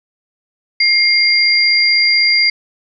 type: tone pair together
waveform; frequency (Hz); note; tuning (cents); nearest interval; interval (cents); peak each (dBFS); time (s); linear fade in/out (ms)
sine; 2124 / 4768; C7 / D8; +25 / +25; octave + major second; 1400; -12; 0.8-2.5; 5
effects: none